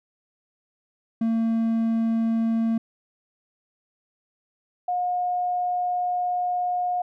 triangle / sine tone pair in turn, 226.7 / 718.3 Hz, A#3 / F5, -48 / +48 cents, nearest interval octave + minor sixth, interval 1996 cents, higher second, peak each -18 / -22 dBFS, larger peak first, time 1.21-2.78 / 4.88-7.02 s, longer second, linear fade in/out 5 ms, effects none

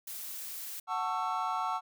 blue noise, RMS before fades -41 dBFS, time 0.07-0.8 s, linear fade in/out 5 ms
triangle chord, F# minor seventh, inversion none, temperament just, 740 / 888 / 1110 / 1332 Hz, F#5 / A5 / C#6 / E6, 0 / +16 / +2 / +18 cents, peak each -34 dBFS, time 0.87-1.81 s, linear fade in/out 50 ms
effects none

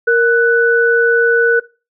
sine tone pair together, 466.2 / 1487.8 Hz, A#4 / F#6, 0 / +9 cents, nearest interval octave + minor sixth, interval 2009 cents, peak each -11 dBFS, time 0.07-1.6 s, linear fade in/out 10 ms, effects noise-tail reverb RT60 0.3 s tail -20 dB re dry

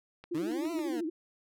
click train, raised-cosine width 0.3 ms, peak -32 dBFS, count 5, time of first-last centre 0.24-0.792 s, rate 7.25 Hz
sine tone with vibrato, 326.3 Hz, E4, 18 cents flat, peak -31 dBFS, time 0.31-1.1 s, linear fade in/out 10 ms, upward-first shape sine, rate 13 Hz, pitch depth 130 cents each way
20% pulse linear two-way sweep, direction up then down, 138.59 to 344.1 to 220.8 Hz, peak -33 dBFS, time 0.34-1.01 s, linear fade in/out 10 ms, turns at 0.71 s
effects none

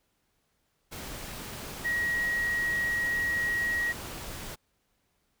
sine tone in noise, 1900 Hz, A#6, 33 cents sharp, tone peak -26 dBFS, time 1.84-3.93 s, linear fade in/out 20 ms, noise pink, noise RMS -40 dBFS, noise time 0.91-4.56 s, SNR +11 dB, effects pink hiss -74 dBFS RMS until 5.4 s

